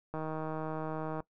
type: click train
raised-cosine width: 1 ms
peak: -24 dBFS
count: 168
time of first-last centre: 0.14-1.204 s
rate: 157 Hz
effects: noise-tail reverb RT60 0.1 s tail -20 dB re dry